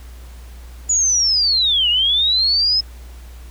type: linear two-way sweep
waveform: sine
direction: down then up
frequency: 6960 to 2814 to 5190 Hz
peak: -13 dBFS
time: 0.89-2.81 s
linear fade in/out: 10 ms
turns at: 1.89 s
effects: added 60 Hz sine -34 dBFS peak until 3.5 s + pink hiss -47 dBFS RMS until 3.5 s

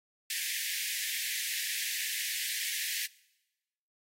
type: high-pass noise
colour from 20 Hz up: pink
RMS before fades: -35 dBFS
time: 0.3-3.06 s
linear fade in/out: 2 ms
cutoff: 1700 Hz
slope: 96 dB/octave
effects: noise-tail reverb RT60 1.0 s tail -22 dB re dry + AAC 48 kbps

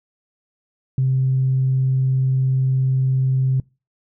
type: tone with vibrato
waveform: sine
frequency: 131.5 Hz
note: C3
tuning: 9 cents sharp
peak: -14 dBFS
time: 0.98-3.6 s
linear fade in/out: 2 ms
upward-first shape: square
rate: 20 Hz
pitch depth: 13 cents each way
effects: noise-tail reverb RT60 0.3 s tail -26 dB re dry + tanh soft clip ceiling -10 dBFS

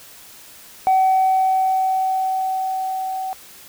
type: tone with level ramp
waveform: sine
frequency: 758 Hz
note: F#5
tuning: 42 cents sharp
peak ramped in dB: -10 to -23 dBFS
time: 0.87-3.33 s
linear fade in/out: 0 ms
effects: tanh soft clip ceiling -10 dBFS + white hiss -43 dBFS RMS until 3.68 s

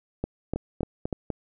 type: two click trains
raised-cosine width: 2 ms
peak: -14 / -15 dBFS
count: 4 / 4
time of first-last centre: 0.24-1.128 / 0.56-1.303 s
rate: 3.38 / 4.04 Hz
effects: none

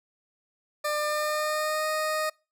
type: tone with pitch glide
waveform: 20% pulse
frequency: 598 to 620.2 Hz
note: D5 to D#5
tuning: +31 to -6 cents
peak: -21 dBFS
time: 0.84-2.3 s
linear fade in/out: 10 ms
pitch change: +63 cents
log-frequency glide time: 0.99-1.87 s
effects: noise-tail reverb RT60 0.3 s tail -26 dB re dry

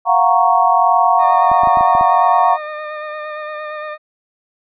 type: chord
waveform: sine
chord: Gb major seventh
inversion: third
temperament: equal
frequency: 698.5 / 740 / 932.3 / 1108.7 Hz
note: F5 / Gb5 / Bb5 / Db6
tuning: 0 / 0 / 0 / 0 cents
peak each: -15 dBFS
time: 0.05-2.58 s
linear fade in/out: 50 ms
type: tone with vibrato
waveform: 20% pulse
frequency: 608 Hz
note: D#5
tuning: 40 cents flat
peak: -19 dBFS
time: 1.18-3.98 s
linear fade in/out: 50 ms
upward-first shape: sine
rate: 8.7 Hz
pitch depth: 21 cents each way
type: clicks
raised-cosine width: 3 ms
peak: -16 dBFS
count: 7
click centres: 1.516 / 1.635 / 1.673 / 1.772 / 1.809 / 1.951 / 2.011 s
effects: resampled to 8000 Hz

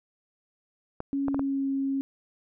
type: clicks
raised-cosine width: 1 ms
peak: -18 dBFS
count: 4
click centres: 1.004 / 1.283 / 1.345 / 1.394 s
type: tone with pitch glide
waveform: sine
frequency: 277.2 to 272.3 Hz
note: C#4 to C#4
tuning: 0 to -31 cents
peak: -25 dBFS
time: 1.13-2.01 s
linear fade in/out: 0 ms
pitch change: -31 cents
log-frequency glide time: 1.23-1.7 s
effects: none

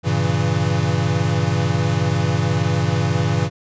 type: chord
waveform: square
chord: G diminished seventh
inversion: none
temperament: equal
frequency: 98 / 116.54 / 138.59 / 164.81 Hz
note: G2 / Bb2 / Db3 / Fb3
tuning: 0 / 0 / 0 / 0 cents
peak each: -23 dBFS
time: 0.03-3.5 s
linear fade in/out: 50 ms
effects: resampled to 16000 Hz

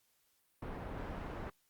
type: low-pass noise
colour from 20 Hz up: pink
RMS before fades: -43 dBFS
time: 0.62-1.5 s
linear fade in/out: 5 ms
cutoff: 1400 Hz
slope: 12 dB/octave
effects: white hiss -75 dBFS RMS until 1.69 s + Opus 48 kbps

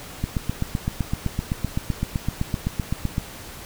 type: click train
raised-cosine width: 5 ms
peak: -10 dBFS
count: 24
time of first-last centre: 0.24-3.181 s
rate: 7.82 Hz
effects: pink hiss -39 dBFS RMS until 3.65 s

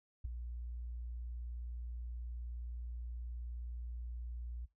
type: tone with ADSR envelope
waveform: sine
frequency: 59.5 Hz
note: A#1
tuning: 36 cents sharp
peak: -33 dBFS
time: 0.24-4.66 s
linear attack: 12 ms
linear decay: 8 ms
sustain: -8 dB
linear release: 16 ms
effects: noise-tail reverb RT60 0.2 s tail -19 dB re dry

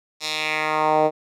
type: tone with band-pass filter sweep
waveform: 10% pulse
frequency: 154.7 Hz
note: D#3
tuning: 10 cents flat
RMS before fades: -21 dBFS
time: 0.2-1.11 s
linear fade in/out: 50 ms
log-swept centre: 5000 to 540 Hz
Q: 1.9
effects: none

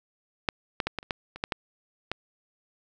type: clicks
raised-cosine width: 0.3 ms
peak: -7 / -10 / -11 / -14 / -30 / -12 / -24 / -11 / -11 / -13 dBFS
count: 10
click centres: 0.488 / 0.802 / 0.87 / 0.987 / 1.029 / 1.108 / 1.36 / 1.439 / 1.522 / 2.116 s
effects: none

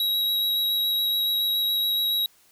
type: tone with vibrato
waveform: square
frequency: 3851 Hz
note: B7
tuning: 44 cents flat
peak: -22 dBFS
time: 0-2.26 s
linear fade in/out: 2 ms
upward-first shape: square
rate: 7.1 Hz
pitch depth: 8 cents each way
effects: white hiss -59 dBFS RMS until 2.51 s

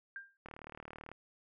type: tone with exponential decay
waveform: sine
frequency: 1593 Hz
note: G6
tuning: 27 cents sharp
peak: -39 dBFS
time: 0.16-0.37 s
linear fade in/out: 1 ms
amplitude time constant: 45 ms
type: click train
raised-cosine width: 0.5 ms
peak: -32 dBFS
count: 26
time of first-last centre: 0.46-1.116 s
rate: 38.1 Hz
effects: none

